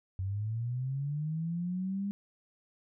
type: linear sweep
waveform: sine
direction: up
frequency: 92.3 to 202.8 Hz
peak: -31 dBFS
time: 0.19-2.11 s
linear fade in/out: 0 ms
effects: none